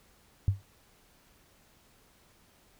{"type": "tone with exponential decay", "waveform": "sine", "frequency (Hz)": 98, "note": "G2", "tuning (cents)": 0, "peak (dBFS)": -18, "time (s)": [0.48, 0.62], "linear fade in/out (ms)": 0, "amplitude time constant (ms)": 30, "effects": ["pink hiss -63 dBFS RMS until 2.79 s"]}